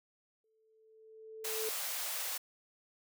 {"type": "tone with exponential growth", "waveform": "sine", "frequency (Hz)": 440, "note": "A4", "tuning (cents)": 0, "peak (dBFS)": -35, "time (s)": [0.44, 1.69], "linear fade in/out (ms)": 2, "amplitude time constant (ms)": 270}
{"type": "high-pass noise", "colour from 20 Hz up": "white", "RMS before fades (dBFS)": -38, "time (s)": [1.44, 2.38], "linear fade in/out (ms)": 10, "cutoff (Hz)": 490, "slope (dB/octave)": 48}
{"effects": []}